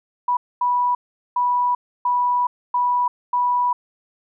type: tone bursts at uneven times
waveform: sine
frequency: 981 Hz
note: B5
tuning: 12 cents flat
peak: -16 dBFS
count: 6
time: 0.28-0.37 / 0.61-0.95 / 1.36-1.75 / 2.05-2.47 / 2.74-3.08 / 3.33-3.73 s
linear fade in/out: 5 ms
effects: none